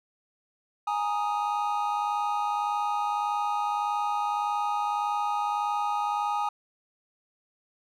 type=chord; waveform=triangle; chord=Ab suspended second; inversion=none; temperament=equal; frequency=830.6 / 932.3 / 1244.5 Hz; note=Ab5 / Bb5 / Eb6; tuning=0 / 0 / 0 cents; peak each=-26 / -31 / -29 dBFS; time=0.87-6.49 s; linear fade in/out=5 ms; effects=none

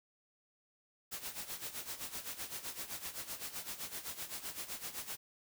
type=noise with tremolo; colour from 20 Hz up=white; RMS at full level=-41 dBFS; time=1.11-5.17 s; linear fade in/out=20 ms; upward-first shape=sine; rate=7.8 Hz; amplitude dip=75%; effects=none

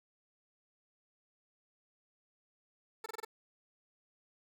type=tone bursts; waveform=15% pulse; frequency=443.2 Hz; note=A4; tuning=13 cents sharp; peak=-33 dBFS; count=5; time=3.04-3.249 s; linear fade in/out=5 ms; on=21 ms; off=26 ms; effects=none

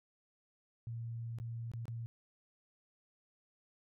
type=tone with dropouts; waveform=sine; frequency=115.9 Hz; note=A#2; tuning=10 cents flat; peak=-39 dBFS; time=0.87-2.06 s; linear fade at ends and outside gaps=0 ms; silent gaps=1.386-1.4 / 1.716-1.736 / 1.855-1.881 s; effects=none

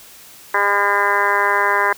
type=harmonic tone; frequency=202.2 Hz; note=G#3; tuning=46 cents flat; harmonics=2 / 3 / 4 / 5 / 6 / 7 / 8 / 9 / 10; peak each=-24 / -26 / -25 / -18 / -25 / -26 / -20 / -23 / -25 dBFS; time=0.54-1.93 s; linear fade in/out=5 ms; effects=white hiss -42 dBFS RMS until 1.97 s

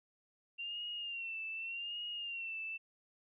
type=tone with vibrato; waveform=sine; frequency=2756 Hz; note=F7; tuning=24 cents flat; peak=-39 dBFS; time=0.58-2.78 s; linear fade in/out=20 ms; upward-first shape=sine; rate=0.85 Hz; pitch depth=74 cents each way; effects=none

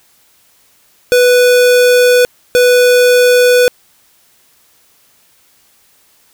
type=tone pair in turn; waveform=square; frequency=493.9 / 493.9 Hz; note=B4 / B4; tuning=0 / 0 cents; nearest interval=unison; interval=0 cents; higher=neither; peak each=-6 dBFS; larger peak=neither; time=1.12-2.25 / 2.55-3.68 s; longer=neither; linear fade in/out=0 ms; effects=white hiss -51 dBFS RMS until 6.33 s

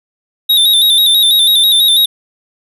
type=tone with vibrato; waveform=square; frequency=3678 Hz; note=A#7; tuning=24 cents flat; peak=-7 dBFS; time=0.49-2.06 s; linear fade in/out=10 ms; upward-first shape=square; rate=6.1 Hz; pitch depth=56 cents each way; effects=none

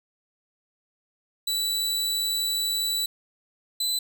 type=tone pair in turn; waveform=sawtooth; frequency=3951 / 4011 Hz; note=B7 / B7; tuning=0 / +26 cents; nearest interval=unison; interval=26 cents; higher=second; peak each=-21 dBFS; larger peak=neither; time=1.47-3.06 / 3.8-3.99 s; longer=first; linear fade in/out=5 ms; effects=none

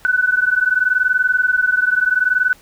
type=tone pair together; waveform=sine; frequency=1486.3 / 1507 Hz; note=F#6 / F#6; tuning=+7 / +31 cents; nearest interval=unison; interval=24 cents; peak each=-16 dBFS; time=0.05-2.53 s; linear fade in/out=0 ms; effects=pink hiss -48 dBFS RMS until 2.61 s

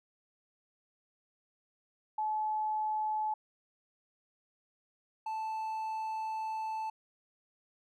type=tone pair in turn; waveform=sine / triangle; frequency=860 / 878.1 Hz; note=A5 / A5; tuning=-40 / -4 cents; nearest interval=unison; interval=36 cents; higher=second; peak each=-30 / -32 dBFS; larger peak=first; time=2.18-3.34 / 5.26-6.9 s; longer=second; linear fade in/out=5 ms; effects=none

